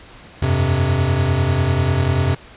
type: chord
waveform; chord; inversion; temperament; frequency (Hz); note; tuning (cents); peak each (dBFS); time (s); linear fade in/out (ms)
square; F suspended second; none; equal with one note detuned; 87.31 / 97.43 / 130.81; F2 / G2 / C3; 0 / -10 / 0; -20 / -22 / -19; 0.42-2.35; 5
effects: pink hiss -42 dBFS RMS until 2.56 s + resampled to 8000 Hz